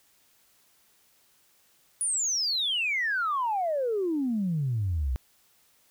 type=exponential sweep; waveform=sine; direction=down; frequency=9956 to 59.5 Hz; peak=-24 dBFS; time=2.01-5.16 s; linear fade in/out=0 ms; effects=tanh soft clip ceiling -20 dBFS + white hiss -64 dBFS RMS until 5.9 s